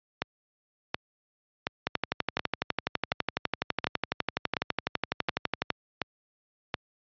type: two click trains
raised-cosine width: 0.3 ms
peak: -11 / -10 dBFS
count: 10 / 47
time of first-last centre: 0.22-6.742 / 1.87-5.703 s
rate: 1.38 / 12 Hz
effects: high-pass 80 Hz 12 dB/octave + resampled to 11025 Hz